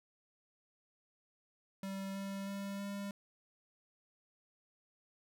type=tone with pitch steps; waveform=square; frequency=194.3 / 196.22 / 198.15 / 200.1 Hz; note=G3 / G3 / G3 / G3; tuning=-15 / +2 / +19 / +36 cents; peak=-40 dBFS; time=1.83-3.11 s; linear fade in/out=2 ms; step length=320 ms; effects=none